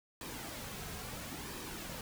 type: noise with flanger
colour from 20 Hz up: pink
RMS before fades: -44 dBFS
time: 0.21-2.01 s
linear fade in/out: 2 ms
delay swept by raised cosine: 1.4 to 3.5 ms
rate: 0.74 Hz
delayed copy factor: -0.5
effects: none